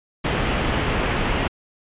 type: low-pass noise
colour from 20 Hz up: pink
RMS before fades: -22 dBFS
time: 0.24-1.48 s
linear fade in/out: 10 ms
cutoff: 3300 Hz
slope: 48 dB/octave
effects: resampled to 8000 Hz